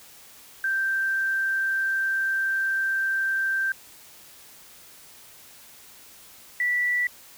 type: tone pair in turn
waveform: sine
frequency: 1568 / 1960.4 Hz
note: G6 / B6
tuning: 0 / -13 cents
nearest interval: major third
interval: 387 cents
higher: second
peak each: -22 / -21 dBFS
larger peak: second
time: 0.64-3.72 / 6.6-7.07 s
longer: first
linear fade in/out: 2 ms
effects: white hiss -49 dBFS RMS until 7.37 s